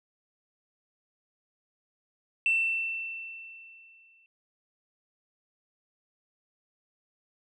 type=tone with exponential decay; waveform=sine; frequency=2682 Hz; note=E7; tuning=29 cents sharp; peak=-20 dBFS; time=2.46-4.26 s; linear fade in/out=1 ms; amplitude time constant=390 ms; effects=tanh soft clip ceiling -17 dBFS